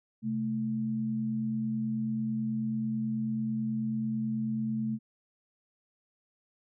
sine tone pair together, 130.81 / 220 Hz, C3 / A3, 0 / 0 cents, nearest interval major sixth, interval 900 cents, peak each -37 / -29 dBFS, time 0.22-4.99 s, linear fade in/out 50 ms, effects none

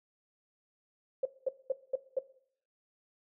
sine tone bursts, 531 Hz, C5, 25 cents sharp, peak -26 dBFS, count 5, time 1.23-2.19 s, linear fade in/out 5 ms, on 24 ms, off 210 ms, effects noise-tail reverb RT60 0.6 s tail -17 dB re dry

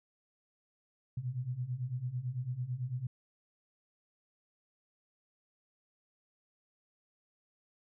sine beating tone pair, 120 / 129 Hz, B2 / C3, -49 / -24 cents, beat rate 9 Hz, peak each -39 / -36 dBFS, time 1.17-3.07 s, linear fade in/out 5 ms, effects none

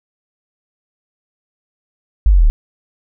sine linear sweep, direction down, 55 to 33.47 Hz, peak -6 dBFS, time 2.26-2.5 s, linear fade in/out 0 ms, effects none

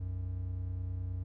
triangle tone pair together, 62.58 / 92.2 Hz, B1 / F#2, +24 / -6 cents, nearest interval perfect fifth, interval 670 cents, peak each -39 / -33 dBFS, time 0-1.24 s, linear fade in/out 10 ms, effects none

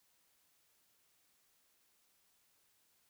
silence, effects white hiss -74 dBFS RMS until 3.09 s

